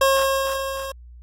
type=tone with level ramp; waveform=25% pulse; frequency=540 Hz; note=C#5; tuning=45 cents flat; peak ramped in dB=-10 to -25 dBFS; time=0.01-0.92 s; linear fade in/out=5 ms; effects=added 60 Hz sine -40 dBFS peak until 1.22 s + AAC 48 kbps